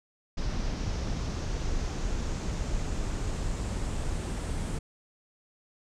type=noise with low-pass filter sweep; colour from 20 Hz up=brown; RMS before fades=-31 dBFS; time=0.37-4.79 s; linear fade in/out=10 ms; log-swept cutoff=5500 to 8700 Hz; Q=2.9; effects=none